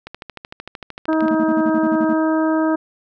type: click train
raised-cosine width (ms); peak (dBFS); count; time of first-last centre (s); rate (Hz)
0.3; -16; 17; 0.07-1.282; 13.2
type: harmonic tone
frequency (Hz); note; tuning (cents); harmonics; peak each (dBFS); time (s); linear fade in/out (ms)
316.8; D#4; +31; 1 / 2 / 3 / 4 / 5; -16 / -22 / -26 / -28 / -30; 1.08-2.76; 10
type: tone bursts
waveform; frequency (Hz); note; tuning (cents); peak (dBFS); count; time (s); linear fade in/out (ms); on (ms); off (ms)
triangle; 228; A#3; -38; -17; 11; 1.22-2.134; 5; 44; 43
effects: none